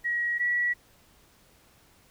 sine tone pair in turn, 1906 / 1936 Hz, A#6 / B6, +38 / -35 cents, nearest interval unison, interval 27 cents, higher second, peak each -25 / -23 dBFS, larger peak second, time 0.04-0.39 / 0.39-0.74 s, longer neither, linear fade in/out 20 ms, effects pink hiss -60 dBFS RMS until 2.1 s

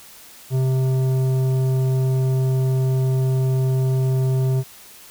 sine tone with tanh clipping, 130.81 Hz, C3, in tune, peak -18 dBFS, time 0.5-4.64 s, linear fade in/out 50 ms, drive 11 dB, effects white hiss -44 dBFS RMS until 5.1 s

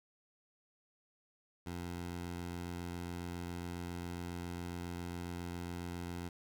15% pulse tone, 87.31 Hz, F2, in tune, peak -34 dBFS, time 1.66-6.29 s, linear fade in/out 5 ms, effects none

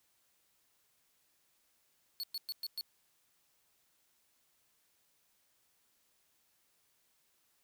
45% pulse tone bursts, 4400 Hz, C#8, 14 cents flat, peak -36 dBFS, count 5, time 2.2-2.81 s, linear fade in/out 0 ms, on 34 ms, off 110 ms, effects white hiss -74 dBFS RMS until 7.63 s

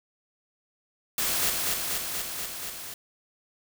white noise with echo, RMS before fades -27 dBFS, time 1.18-1.5 s, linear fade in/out 2 ms, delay 240 ms, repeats 6, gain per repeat -2 dB, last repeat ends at 2.94 s, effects none

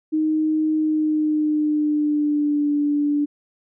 sine tone with pitch glide, 311.1 to 291.9 Hz, D#4 to D4, 0 to -10 cents, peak -17 dBFS, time 0.12-3.26 s, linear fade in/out 20 ms, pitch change -110 cents, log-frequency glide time 0.75-2.71 s, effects none

